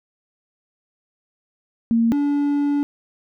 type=tone pair in turn; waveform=sine / triangle; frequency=230 / 287.5 Hz; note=A#3 / D4; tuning=-23 / -37 cents; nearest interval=major third; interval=386 cents; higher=second; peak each=-14 / -15 dBFS; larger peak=first; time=1.91-2.12 / 2.12-2.83 s; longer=second; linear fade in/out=0 ms; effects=none

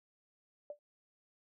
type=tone with exponential decay; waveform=sine; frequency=587.3 Hz; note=D5; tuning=in tune; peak=-37 dBFS; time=0.7-0.79 s; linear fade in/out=2 ms; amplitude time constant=18 ms; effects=none

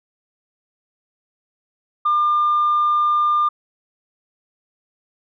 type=tone; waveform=sine; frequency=1200 Hz; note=D6; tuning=37 cents sharp; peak=-13 dBFS; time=2.05-3.49 s; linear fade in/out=10 ms; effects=tanh soft clip ceiling -11 dBFS

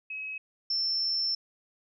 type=tone pair in turn; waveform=sine; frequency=2557 / 5359 Hz; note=D#7 / E8; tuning=+47 / +28 cents; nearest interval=octave + minor second; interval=1281 cents; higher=second; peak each=-34 / -26 dBFS; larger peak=second; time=0.1-0.38 / 0.7-1.35 s; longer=second; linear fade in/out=5 ms; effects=none

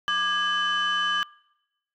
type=tone cluster; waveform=sine; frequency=1188 / 1651 / 3015 Hz; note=D6 / G#6 / F#7; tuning=+20 / -11 / +32 cents; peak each=-25 dBFS; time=0.08-1.23 s; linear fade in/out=0 ms; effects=noise-tail reverb RT60 0.9 s tail -25 dB re dry + tanh soft clip ceiling -17 dBFS

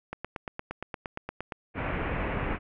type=click train; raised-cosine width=0.5 ms; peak=-19 dBFS; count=13; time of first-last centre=0.13-1.522 s; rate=8.62 Hz
type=low-pass noise; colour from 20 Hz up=pink; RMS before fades=-31 dBFS; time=1.74-2.59 s; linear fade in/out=50 ms; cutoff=2600 Hz; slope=48 dB/octave
effects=none

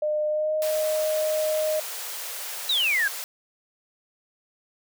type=tone with pitch glide; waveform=sine; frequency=606 to 619.8 Hz; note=D#5 to D#5; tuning=-46 to -7 cents; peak=-22 dBFS; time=0.02-1.8 s; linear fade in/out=5 ms; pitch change=+39 cents; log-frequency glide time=0.28-0.54 s
type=high-pass noise; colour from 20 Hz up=white; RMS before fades=-34 dBFS; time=0.62-3.24 s; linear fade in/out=0 ms; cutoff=440 Hz; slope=48 dB/octave
type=exponential sweep; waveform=sine; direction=down; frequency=4011 to 1568 Hz; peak=-20 dBFS; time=2.69-3.08 s; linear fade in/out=5 ms
effects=none

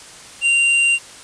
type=tone with hard clipping; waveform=triangle; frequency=2773 Hz; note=F7; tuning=13 cents flat; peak=-14 dBFS; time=0.41-0.99 s; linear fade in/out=50 ms; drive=12 dB; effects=white hiss -39 dBFS RMS until 1.23 s + resampled to 22050 Hz

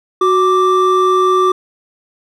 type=tone pair together; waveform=triangle; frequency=370 / 1174.7 Hz; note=F#4 / D6; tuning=0 / 0 cents; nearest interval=octave + minor sixth; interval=2000 cents; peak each=-10 dBFS; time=0.21-1.52 s; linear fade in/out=5 ms; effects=none

